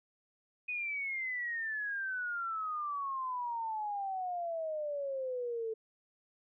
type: exponential sweep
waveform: sine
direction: down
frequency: 2503 to 438.7 Hz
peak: -34 dBFS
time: 0.68-5.74 s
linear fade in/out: 10 ms
effects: none